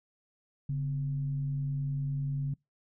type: tone with frequency modulation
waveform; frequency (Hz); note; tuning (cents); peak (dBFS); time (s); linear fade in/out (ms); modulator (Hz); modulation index
sine; 140.6; C#3; +25; -29; 0.69-2.54; 5; 110; 0.25
effects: noise-tail reverb RT60 0.2 s tail -26 dB re dry